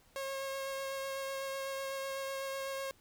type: tone with vibrato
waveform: sawtooth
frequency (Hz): 542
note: C#5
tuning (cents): -39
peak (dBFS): -33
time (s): 0.16-2.91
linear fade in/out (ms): 0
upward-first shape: sine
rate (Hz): 8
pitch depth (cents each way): 12
effects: pink hiss -66 dBFS RMS until 3 s